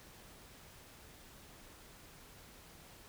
silence, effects pink hiss -57 dBFS RMS until 3.08 s

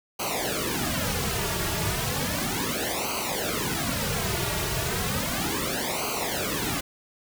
pink noise with flanger, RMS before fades -28 dBFS, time 0.19-6.81 s, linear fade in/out 10 ms, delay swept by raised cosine 0.56 to 3.96 ms, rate 0.34 Hz, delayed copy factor -1, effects none

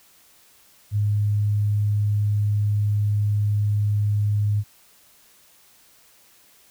sine tone, 103.83 Hz, G#2, in tune, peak -18 dBFS, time 0.91-4.64 s, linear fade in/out 50 ms, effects white hiss -55 dBFS RMS until 6.7 s

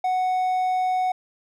triangle tone, 740 Hz, F#5, in tune, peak -18 dBFS, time 0.04-1.12 s, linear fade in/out 5 ms, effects none

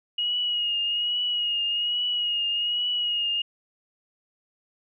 sine tone with vibrato, 2884 Hz, F#7, 45 cents flat, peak -23 dBFS, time 0.18-3.42 s, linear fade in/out 5 ms, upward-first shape triangle, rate 1.2 Hz, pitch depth 41 cents each way, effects none

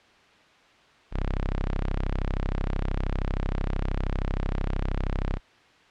sawtooth tone, 32.98 Hz, C1, 15 cents sharp, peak -21 dBFS, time 1.11-5.4 s, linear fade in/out 50 ms, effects white hiss -56 dBFS RMS until 5.9 s + low-pass 3000 Hz 12 dB/octave

